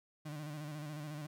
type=tone with vibrato; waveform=35% pulse; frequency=150.2 Hz; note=D3; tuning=39 cents sharp; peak=-40 dBFS; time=0.25-1.27 s; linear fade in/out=10 ms; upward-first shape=square; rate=14 Hz; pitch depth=49 cents each way; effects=none